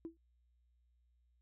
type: tone with exponential decay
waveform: sine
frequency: 329.6 Hz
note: E4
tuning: in tune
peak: -37 dBFS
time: 0.05-0.17 s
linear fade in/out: 0 ms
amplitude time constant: 25 ms
effects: tanh soft clip ceiling -35 dBFS + added 60 Hz sine -70 dBFS peak until 1.41 s